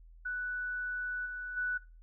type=tone with level steps; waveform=sine; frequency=1484 Hz; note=F#6; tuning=5 cents sharp; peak=-33 / -37 / -30 dBFS; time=0.25-1.78 s; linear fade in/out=10 ms; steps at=1.25 / 1.56 s; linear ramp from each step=20 ms; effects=noise-tail reverb RT60 0.3 s tail -21 dB re dry + added 41 Hz sine -52 dBFS peak until 2.02 s